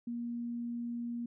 sine tone, 237.1 Hz, A#3, 30 cents sharp, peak -35 dBFS, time 0.07-1.26 s, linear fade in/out 5 ms, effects none

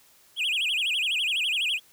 triangle tone with vibrato, 2854 Hz, F7, 37 cents sharp, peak -22 dBFS, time 0.36-1.8 s, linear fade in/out 50 ms, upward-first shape sine, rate 12 Hz, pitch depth 280 cents each way, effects white hiss -58 dBFS RMS until 1.92 s

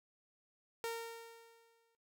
sawtooth tone with exponential decay, 460 Hz, A#4, 23 cents flat, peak -32 dBFS, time 0.84-1.95 s, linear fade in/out 0 ms, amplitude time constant 240 ms, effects noise-tail reverb RT60 0.2 s tail -18 dB re dry

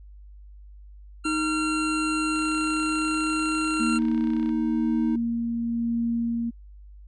25% pulse tone, 1373 Hz, F6, 30 cents flat, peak -23 dBFS, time 1.24-3.99 s, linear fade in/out 20 ms
triangle tone with pitch glide, 311.1 to 313.1 Hz, D#4 to D#4, 0 to +11 cents, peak -23 dBFS, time 1.25-5.16 s, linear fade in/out 5 ms, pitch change +11 cents, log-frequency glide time 2.83-3.66 s
click train, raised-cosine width 0.3 ms, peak -28 dBFS, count 69, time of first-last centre 2.36-4.492 s, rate 31.9 Hz
sine tone with tremolo, 233.1 Hz, A#3, in tune, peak -22 dBFS, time 3.79-6.51 s, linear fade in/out 20 ms, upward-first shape sine, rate 1 Hz, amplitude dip 25%
effects added 50 Hz sine -43 dBFS peak until 7.07 s + resampled to 24000 Hz

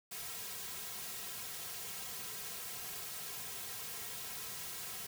white noise with comb filter, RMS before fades -44 dBFS, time 0.11-5.07 s, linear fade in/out 10 ms, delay 3.4 ms, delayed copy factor -0.95, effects none

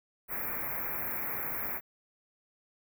white band-stop noise, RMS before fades -35 dBFS, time 0.28-1.81 s, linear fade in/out 50 ms, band 2400 to 12000 Hz, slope 96 dB/octave, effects none

